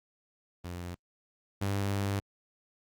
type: tone pair in turn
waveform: sawtooth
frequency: 88 / 99.43 Hz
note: F2 / G2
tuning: +14 / +25 cents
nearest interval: major second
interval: 211 cents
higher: second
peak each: -33 / -25 dBFS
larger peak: second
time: 0.64-0.95 / 1.61-2.2 s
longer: second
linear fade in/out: 10 ms
effects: Opus 32 kbps